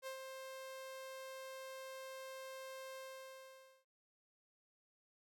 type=tone with ADSR envelope; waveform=sawtooth; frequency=528 Hz; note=C5; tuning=16 cents sharp; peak=-39 dBFS; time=0.02-3.85 s; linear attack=49 ms; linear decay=99 ms; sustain=-5 dB; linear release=880 ms; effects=none